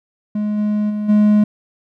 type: tone with level steps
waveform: triangle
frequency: 210 Hz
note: G#3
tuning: 19 cents sharp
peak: -15 / -13 / -17 / -7 dBFS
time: 0.35-1.44 s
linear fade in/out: 5 ms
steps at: 0.57 / 0.89 / 1.08 s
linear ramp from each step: 20 ms
effects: none